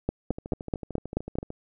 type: two click trains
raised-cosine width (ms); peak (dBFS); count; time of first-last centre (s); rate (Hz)
2; -12 / -22; 7 / 17; 0.09-1.386 / 0.31-1.504; 4.63 / 13.4
effects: none